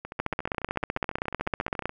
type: two click trains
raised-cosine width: 0.5 ms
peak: -11 / -21 dBFS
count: 27 / 27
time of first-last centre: 0.2-1.856 / 0.05-1.894 s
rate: 15.7 / 14.1 Hz
effects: none